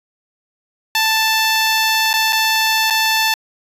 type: tone with dropouts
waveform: 10% pulse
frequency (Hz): 882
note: A5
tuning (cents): +4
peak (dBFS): -5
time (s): 0.95-3.34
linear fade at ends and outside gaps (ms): 2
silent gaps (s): 2.131-2.138 / 2.325-2.329 / 2.901-2.906
effects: resampled to 32000 Hz